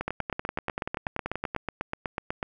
two click trains, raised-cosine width 0.5 ms, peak -14 / -15 dBFS, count 20 / 17, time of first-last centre 0.08-2.429 / 0.01-1.548 s, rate 8.09 / 10.4 Hz, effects none

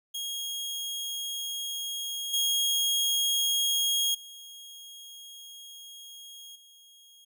sawtooth tone with level steps, 3273 Hz, G#7, 26 cents flat, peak -29 / -21 / -41 / -50 dBFS, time 0.14-7.25 s, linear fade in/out 10 ms, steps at 2.33 / 4.14 / 6.55 s, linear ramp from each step 10 ms, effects none

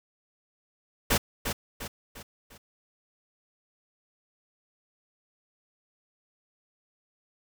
pink noise with echo, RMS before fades -23 dBFS, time 1.1-1.18 s, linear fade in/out 10 ms, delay 350 ms, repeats 4, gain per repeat -7 dB, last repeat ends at 2.58 s, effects none

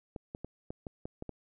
clicks, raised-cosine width 2 ms, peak -26 dBFS, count 8, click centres 0.162 / 0.349 / 0.446 / 0.705 / 0.868 / 1.055 / 1.224 / 1.293 s, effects none

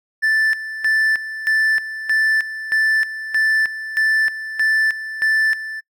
triangle tone with tremolo, 1761 Hz, A6, 1 cent sharp, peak -12 dBFS, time 0.22-5.81 s, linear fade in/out 20 ms, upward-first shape square, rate 1.6 Hz, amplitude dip 75%, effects noise-tail reverb RT60 0.1 s tail -23 dB re dry

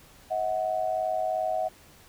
sine tone pair together, 638 / 740.8 Hz, D#5 / F#5, +43 / +2 cents, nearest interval minor third, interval 259 cents, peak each -28 dBFS, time 0.3-1.69 s, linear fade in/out 20 ms, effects pink hiss -54 dBFS RMS until 2.08 s

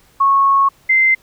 sine tone pair in turn, 1100 / 2077 Hz, C#6 / C7, -14 / -13 cents, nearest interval major seventh, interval 1101 cents, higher second, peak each -9 dBFS, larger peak neither, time 0.2-0.69 / 0.89-1.15 s, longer first, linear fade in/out 10 ms, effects pink hiss -52 dBFS RMS until 1.22 s

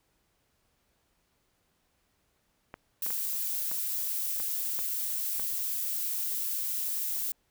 clicks, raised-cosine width 0.5 ms, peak -26 dBFS, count 7, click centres 2.741 / 3.064 / 3.105 / 3.714 / 4.401 / 4.791 / 5.397 s
violet noise, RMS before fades -32 dBFS, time 3.02-7.32 s, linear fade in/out 2 ms
effects pink hiss -73 dBFS RMS until 7.5 s

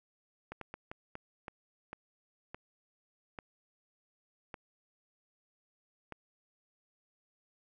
slowing click train, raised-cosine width 0.5 ms, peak -27 dBFS, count 11, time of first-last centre 0.52-6.123 s, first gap 93 ms, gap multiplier 1.37, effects none

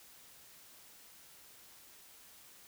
silence, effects white hiss -58 dBFS RMS until 2.67 s

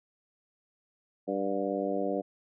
harmonic tone with a mistuned harmonic, 98 Hz, G2, in tune, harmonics 2 / 3 / 4 / 5 / 6 / 7, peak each -37 / -34 / -36 / -34 / -34 / -38 dBFS, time 1.27-2.22 s, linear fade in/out 20 ms, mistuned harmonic 7, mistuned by +64 cents, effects none

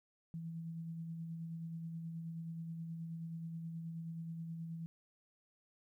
sine tone with tremolo, 164.81 Hz, E3, in tune, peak -40 dBFS, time 0.34-4.86 s, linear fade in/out 0 ms, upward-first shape sine, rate 9.4 Hz, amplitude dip 30%, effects 13-bit

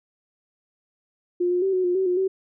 sine tone with pitch steps, 354.1 / 357.4 / 385.2 / 369.5 / 355.8 / 380 / 358.9 / 380.9 Hz, F4 / F4 / G4 / F#4 / F4 / F#4 / F4 / G4, +24 / +40 / -30 / -2 / +32 / +46 / +47 / -50 cents, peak -19 dBFS, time 1.4-2.28 s, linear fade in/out 10 ms, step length 110 ms, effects none

